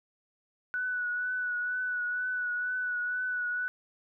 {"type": "tone with vibrato", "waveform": "sine", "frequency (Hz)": 1480, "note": "F#6", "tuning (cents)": 0, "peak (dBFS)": -29, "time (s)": [0.74, 3.68], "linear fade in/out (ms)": 0, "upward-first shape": "triangle", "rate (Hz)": 2.1, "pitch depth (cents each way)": 30, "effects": []}